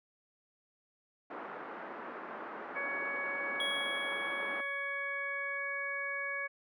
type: band-pass noise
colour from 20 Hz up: white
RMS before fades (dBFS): -44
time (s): 1.3-4.61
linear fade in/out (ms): 5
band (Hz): 230 to 1500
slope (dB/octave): 24
type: harmonic tone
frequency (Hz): 560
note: C#5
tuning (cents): +18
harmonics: 1 / 2 / 3 / 4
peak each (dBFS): -44 / -44 / -38 / -38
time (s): 2.75-6.48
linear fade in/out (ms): 20
type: tone with exponential decay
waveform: triangle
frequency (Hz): 3322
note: G#7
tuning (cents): 0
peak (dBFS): -31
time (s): 3.6-5.58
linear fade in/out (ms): 2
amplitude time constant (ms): 430
effects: none